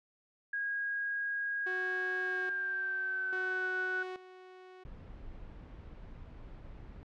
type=tone with pitch glide; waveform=sine; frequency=1639 to 1485.7 Hz; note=G#6 to F#6; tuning=-23 to +7 cents; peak=-32 dBFS; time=0.53-4.03 s; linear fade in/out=5 ms; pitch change=-170 cents; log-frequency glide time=2.15-3.69 s
type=tone with tremolo; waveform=sawtooth; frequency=370 Hz; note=F#4; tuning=in tune; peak=-35 dBFS; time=1.66-4.84 s; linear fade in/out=10 ms; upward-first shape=square; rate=0.6 Hz; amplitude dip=75%
type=noise; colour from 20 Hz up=brown; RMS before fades=-48 dBFS; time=4.85-7.03 s; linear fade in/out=0 ms
effects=low-pass 3000 Hz 12 dB/octave